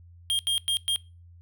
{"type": "tone bursts at uneven times", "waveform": "square", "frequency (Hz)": 3219, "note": "G7", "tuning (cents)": 45, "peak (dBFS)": -23, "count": 4, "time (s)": [[0.3, 0.39], [0.47, 0.58], [0.68, 0.77], [0.88, 0.96]], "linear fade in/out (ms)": 0, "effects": ["noise-tail reverb RT60 0.3 s tail -23 dB re dry", "added 86 Hz sine -48 dBFS peak until 1.41 s"]}